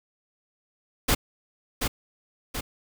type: noise with echo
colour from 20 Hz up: pink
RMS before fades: -21 dBFS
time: 1.08-1.15 s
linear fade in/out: 10 ms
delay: 730 ms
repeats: 2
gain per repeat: -5 dB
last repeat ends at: 2.61 s
effects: none